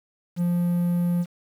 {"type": "tone with quantisation", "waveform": "triangle", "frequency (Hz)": 174.61, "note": "F3", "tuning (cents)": 0, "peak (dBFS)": -18, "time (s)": [0.36, 1.26], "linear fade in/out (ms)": 50, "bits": 8, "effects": []}